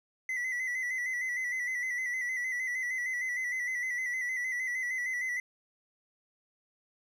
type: tone with vibrato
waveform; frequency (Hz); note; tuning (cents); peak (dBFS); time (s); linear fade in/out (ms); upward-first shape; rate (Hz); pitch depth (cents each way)
triangle; 1998; B6; +20; -29; 0.29-5.4; 2; square; 6.5; 41
effects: none